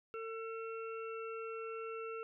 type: harmonic tone with a mistuned harmonic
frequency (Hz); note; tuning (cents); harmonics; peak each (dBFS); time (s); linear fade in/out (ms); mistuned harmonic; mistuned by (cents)
450.1; A4; +39; 1 / 3 / 5 / 6; -42 / -46 / -60 / -52; 0.14-2.23; 0; 5; -28
effects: none